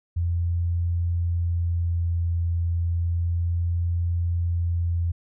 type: tone with vibrato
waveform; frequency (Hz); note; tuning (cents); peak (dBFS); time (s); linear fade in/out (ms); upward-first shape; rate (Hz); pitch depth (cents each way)
sine; 85.5; F2; -36; -21; 0.16-5.12; 10; sine; 0.32; 10
effects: none